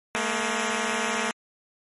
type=tone pair together; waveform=5% pulse; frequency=214.5 / 234.6 Hz; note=A3 / A#3; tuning=-44 / +11 cents; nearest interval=major second; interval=155 cents; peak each=-16 dBFS; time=0.15-1.31 s; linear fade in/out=0 ms; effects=MP3 48 kbps